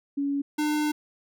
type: tone pair in turn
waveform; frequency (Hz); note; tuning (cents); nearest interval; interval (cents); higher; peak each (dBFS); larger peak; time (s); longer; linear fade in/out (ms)
sine / square; 281.5 / 301; C#4 / D4; +27 / +43; minor second; 116; second; -24; neither; 0.17-0.42 / 0.58-0.92; second; 10
effects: none

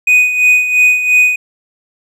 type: tone with tremolo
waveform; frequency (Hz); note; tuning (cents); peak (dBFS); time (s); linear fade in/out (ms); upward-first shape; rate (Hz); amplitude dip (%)
triangle; 2489; D#7; 0; -3; 0.07-1.36; 5; sine; 2.9; 65
effects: none

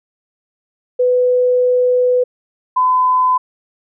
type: tone pair in turn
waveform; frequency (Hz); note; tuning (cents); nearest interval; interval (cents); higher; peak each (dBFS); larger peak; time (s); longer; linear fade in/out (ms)
sine; 498.2 / 1012.9; B4 / B5; +15 / +43; octave; 1228; second; -10; neither; 0.99-2.24 / 2.76-3.38; first; 10
effects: none

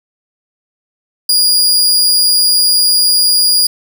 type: tone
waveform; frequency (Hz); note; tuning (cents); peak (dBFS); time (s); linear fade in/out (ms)
sawtooth; 4858; D#8; -42; -5; 1.29-3.67; 5
effects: none

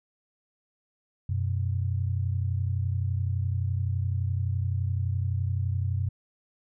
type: tone pair together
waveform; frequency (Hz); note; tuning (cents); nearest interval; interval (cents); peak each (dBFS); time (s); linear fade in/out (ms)
sine; 92.5 / 124.26; F#2 / B2; 0 / +11; perfect fourth; 511; -26 / -30; 1.29-6.09; 5
effects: none

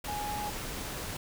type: tone in noise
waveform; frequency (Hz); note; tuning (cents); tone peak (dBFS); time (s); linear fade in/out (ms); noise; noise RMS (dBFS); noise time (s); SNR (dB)
sine; 832; G#5; +3; -34; 0.08-0.5; 5; pink; -38; 0.04-1.17; +1
effects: none

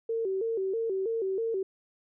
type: tone with vibrato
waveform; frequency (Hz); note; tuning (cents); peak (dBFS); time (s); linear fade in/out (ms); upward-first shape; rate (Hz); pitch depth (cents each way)
sine; 417.3; G#4; +8; -27; 0.09-1.63; 5; square; 3.1; 150
effects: none

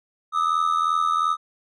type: ring-modulated tone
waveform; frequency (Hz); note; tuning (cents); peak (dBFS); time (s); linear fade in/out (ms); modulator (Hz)
triangle; 1244.5; D#6; 0; -14; 0.32-1.37; 50; 41.4
effects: resampled to 24000 Hz

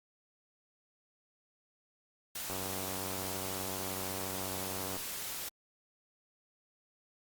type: noise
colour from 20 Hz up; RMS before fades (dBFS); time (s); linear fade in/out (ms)
white; -40; 2.35-5.49; 5
type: click train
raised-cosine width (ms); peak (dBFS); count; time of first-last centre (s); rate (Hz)
1; -27; 234; 2.5-4.966; 94.5
effects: Opus 48 kbps

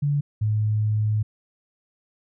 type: tone pair in turn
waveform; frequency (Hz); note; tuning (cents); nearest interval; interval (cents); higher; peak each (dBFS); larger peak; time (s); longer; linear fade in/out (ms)
sine; 144.2 / 107.07; D3 / A2; -31 / -47; perfect fourth; 516; first; -19; neither; 0.02-0.21 / 0.41-1.23; second; 10
effects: none

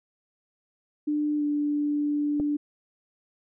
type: tone with pitch glide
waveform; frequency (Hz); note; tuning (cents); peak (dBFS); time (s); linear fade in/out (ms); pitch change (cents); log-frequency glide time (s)
sine; 297.9 to 293.5; D4 to D4; +25 to -1; -23; 1.07-2.57; 10; -26; 1.37-1.43
type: clicks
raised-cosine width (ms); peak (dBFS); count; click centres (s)
2; -20 / -30; 2; 2.399 / 2.404
effects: none

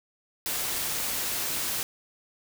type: noise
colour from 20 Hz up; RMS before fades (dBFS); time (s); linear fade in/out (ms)
white; -30; 0.46-1.83; 0
effects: none

